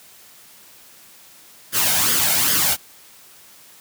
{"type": "noise with flanger", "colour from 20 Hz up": "white", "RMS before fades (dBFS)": -18, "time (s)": [1.72, 2.77], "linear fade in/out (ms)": 50, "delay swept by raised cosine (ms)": [0.6, 1.36], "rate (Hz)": 2.5, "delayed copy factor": 0.6, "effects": ["white hiss -47 dBFS RMS until 3.8 s", "high-pass 80 Hz 12 dB/octave"]}